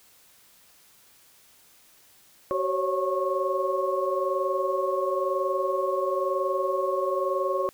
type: tone cluster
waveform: sine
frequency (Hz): 378 / 539 / 560 / 1093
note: F#4 / C#5 / C#5 / C#6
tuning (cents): +37 / -49 / +18 / -25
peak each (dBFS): -29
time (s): 2.51-7.69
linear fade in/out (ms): 0
effects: white hiss -57 dBFS RMS until 7.73 s